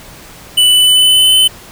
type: tone with pitch glide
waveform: square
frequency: 2979 to 3038 Hz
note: F#7 to F#7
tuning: +11 to +45 cents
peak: -6 dBFS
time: 0.57-1.48 s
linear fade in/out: 10 ms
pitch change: +34 cents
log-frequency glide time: 0.67-1.36 s
effects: pink hiss -35 dBFS RMS until 1.71 s